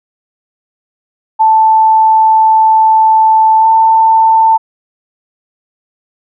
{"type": "tone with pitch glide", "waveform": "sine", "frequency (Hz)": [880, 891.3], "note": ["A5", "A5"], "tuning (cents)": [0, 22], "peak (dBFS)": -4, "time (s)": [1.39, 4.58], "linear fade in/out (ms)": 20, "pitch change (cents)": 22, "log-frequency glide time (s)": [3.59, 3.67], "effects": []}